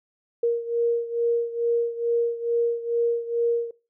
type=beating tone pair; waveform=sine; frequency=468.4 / 470.7 Hz; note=A#4 / A#4; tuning=+8 / +17 cents; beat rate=2.3 Hz; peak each=-22 / -26 dBFS; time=0.43-3.71 s; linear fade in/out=5 ms; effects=noise-tail reverb RT60 0.3 s tail -21 dB re dry